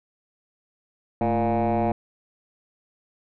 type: tone with frequency modulation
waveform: sine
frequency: 463.9 Hz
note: A#4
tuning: 8 cents flat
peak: -17 dBFS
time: 1.21-1.92 s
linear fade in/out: 2 ms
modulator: 121 Hz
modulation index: 3
effects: tanh soft clip ceiling -19 dBFS